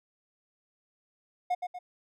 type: tone with echo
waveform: triangle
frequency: 721 Hz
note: F#5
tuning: 45 cents flat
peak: -23 dBFS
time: 1.5-1.55 s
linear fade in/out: 10 ms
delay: 120 ms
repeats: 2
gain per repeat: -6 dB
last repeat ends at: 1.79 s
effects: none